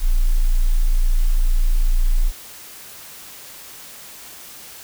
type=tone; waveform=sine; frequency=28.94 Hz; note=A#0; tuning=12 cents flat; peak=-12 dBFS; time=0-2.32 s; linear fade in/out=50 ms; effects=white hiss -39 dBFS RMS until 4.83 s